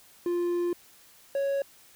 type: tone pair in turn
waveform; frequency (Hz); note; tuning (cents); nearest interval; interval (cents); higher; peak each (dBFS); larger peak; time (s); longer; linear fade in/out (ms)
triangle; 349.2 / 554.3; F4 / C#5; 0 / 0; minor sixth; 800; second; -23; neither; 0.26-0.73 / 1.35-1.62; first; 2
effects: white hiss -56 dBFS RMS until 1.95 s